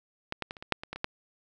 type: clicks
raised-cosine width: 0.3 ms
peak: -16 / -16 / -20 / -30 / -25 / -7 / -22 / -20 / -23 / -12 dBFS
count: 10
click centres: 0.324 / 0.423 / 0.509 / 0.568 / 0.625 / 0.723 / 0.835 / 0.93 / 0.96 / 1.044 s
effects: none